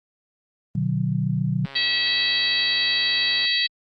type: chord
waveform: sine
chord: B minor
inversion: none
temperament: equal with one note detuned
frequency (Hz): 123.47 / 150.53 / 185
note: B2 / D3 / F#3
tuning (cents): 0 / +43 / 0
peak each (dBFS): -25 / -24 / -25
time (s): 0.75-1.66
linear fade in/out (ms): 5
type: click train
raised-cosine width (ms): 0.3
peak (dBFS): -23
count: 248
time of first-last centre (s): 1.65-3.453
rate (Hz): 137
type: harmonic tone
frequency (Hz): 650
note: E5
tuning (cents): -24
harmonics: 3 / 4 / 5 / 6 / 7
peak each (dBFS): -26 / -28 / -27 / -23 / -25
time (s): 1.75-3.67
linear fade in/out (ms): 10
effects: Opus 24 kbps